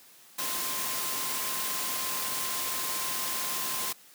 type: tone in noise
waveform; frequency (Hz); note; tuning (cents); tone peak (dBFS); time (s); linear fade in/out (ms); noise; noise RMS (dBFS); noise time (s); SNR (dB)
sine; 1046.5; C6; 0; -40; 0.38-3.93; 10; white; -32; 0.38-3.93; -11
effects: white hiss -55 dBFS RMS until 4.14 s + high-pass 150 Hz 12 dB/octave